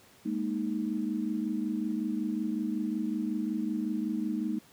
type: chord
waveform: sine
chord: Ab suspended second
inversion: none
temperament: equal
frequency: 207.7 / 233.1 / 311.1 Hz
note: Ab3 / Bb3 / Eb4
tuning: 0 / 0 / 0 cents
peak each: -33 dBFS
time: 0.25-4.59 s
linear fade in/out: 10 ms
effects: pink hiss -58 dBFS RMS until 4.72 s + high-pass 100 Hz 12 dB/octave